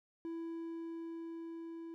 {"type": "tone with level ramp", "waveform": "triangle", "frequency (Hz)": 331.3, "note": "E4", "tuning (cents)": 9, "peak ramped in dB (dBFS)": [-37, -42], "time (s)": [0.25, 1.94], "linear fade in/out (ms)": 0, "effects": []}